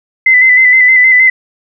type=tone with vibrato; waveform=sine; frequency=2028 Hz; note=B6; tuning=45 cents sharp; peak=-3 dBFS; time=0.26-1.3 s; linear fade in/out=5 ms; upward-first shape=square; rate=6.4 Hz; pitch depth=30 cents each way; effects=none